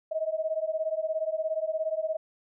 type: beating tone pair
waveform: sine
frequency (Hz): 626 / 643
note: D#5 / E5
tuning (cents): +10 / -43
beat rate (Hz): 17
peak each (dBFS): -30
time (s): 0.11-2.17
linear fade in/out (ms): 10
effects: none